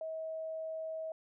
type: tone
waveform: sine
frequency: 640 Hz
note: D#5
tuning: 49 cents sharp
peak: -37 dBFS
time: 0.01-1.12 s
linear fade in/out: 2 ms
effects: none